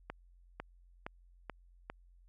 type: accelerating click train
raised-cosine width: 0.5 ms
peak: -25 dBFS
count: 5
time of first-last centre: 0.1-1.9 s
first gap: 500 ms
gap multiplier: 0.93
effects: added 44 Hz sine -59 dBFS peak until 2.28 s